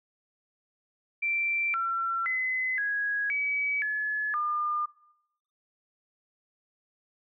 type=tone with pitch steps; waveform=sine; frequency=2348 / 1354 / 2032 / 1659 / 2280 / 1709 / 1206 Hz; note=D7 / E6 / B6 / G#6 / C#7 / G#6 / D6; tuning=-1 / +46 / +49 / -2 / +48 / +49 / +46 cents; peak=-26 dBFS; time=1.22-4.86 s; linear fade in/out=10 ms; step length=520 ms; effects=noise-tail reverb RT60 0.8 s tail -21 dB re dry